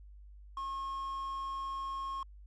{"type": "tone with quantisation", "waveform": "triangle", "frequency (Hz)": 1083, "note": "C#6", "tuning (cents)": -41, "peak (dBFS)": -34, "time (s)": [0.57, 2.23], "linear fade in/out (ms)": 2, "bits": 10, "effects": ["added 50 Hz sine -50 dBFS peak until 2.46 s", "resampled to 22050 Hz"]}